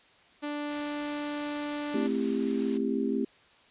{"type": "tone", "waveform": "sawtooth", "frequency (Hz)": 293.7, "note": "D4", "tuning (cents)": 0, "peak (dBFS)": -28, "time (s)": [0.42, 2.08], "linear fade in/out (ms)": 20}
{"type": "noise", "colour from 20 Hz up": "white", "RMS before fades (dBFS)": -44, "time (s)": [0.69, 2.78], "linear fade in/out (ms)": 10}
{"type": "chord", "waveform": "sine", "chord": "A minor seventh", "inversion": "none", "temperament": "just", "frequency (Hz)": [220, 264, 330, 396], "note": ["A3", "C4", "E4", "G4"], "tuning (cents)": [0, 16, 2, 18], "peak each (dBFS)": [-31, -30, -35, -32], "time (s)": [1.94, 3.25], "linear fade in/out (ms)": 5}
{"effects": ["white hiss -59 dBFS RMS until 3.7 s", "resampled to 8000 Hz"]}